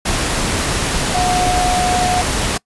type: tone in noise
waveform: sine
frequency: 725 Hz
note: F#5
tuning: 35 cents flat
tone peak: -15 dBFS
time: 1.14-2.22 s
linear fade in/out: 10 ms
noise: pink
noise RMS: -18 dBFS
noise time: 0.05-2.58 s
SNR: 0 dB
effects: noise-tail reverb RT60 0.1 s tail -24 dB re dry + resampled to 24000 Hz